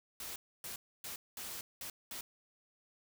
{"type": "noise bursts at uneven times", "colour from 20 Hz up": "white", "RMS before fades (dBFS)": -44, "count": 6, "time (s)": [[0.2, 0.36], [0.64, 0.76], [1.04, 1.16], [1.37, 1.61], [1.81, 1.9], [2.11, 2.21]], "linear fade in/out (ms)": 2, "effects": []}